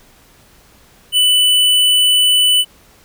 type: tone with hard clipping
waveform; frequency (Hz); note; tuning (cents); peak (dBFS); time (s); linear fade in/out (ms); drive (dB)
sine; 2984; F#7; +14; -10; 1.12-2.65; 50; 18
effects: pink hiss -48 dBFS RMS until 3.04 s